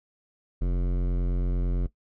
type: tone with hard clipping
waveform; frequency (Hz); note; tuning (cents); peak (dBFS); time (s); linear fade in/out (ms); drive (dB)
sine; 44.48; F1; +32; -25; 0.61-1.87; 10; 16
effects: noise-tail reverb RT60 0.1 s tail -17 dB re dry